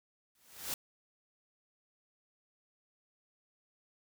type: noise with exponential growth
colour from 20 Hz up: white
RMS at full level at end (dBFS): -34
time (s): 0.35-0.74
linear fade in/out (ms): 2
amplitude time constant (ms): 83
effects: none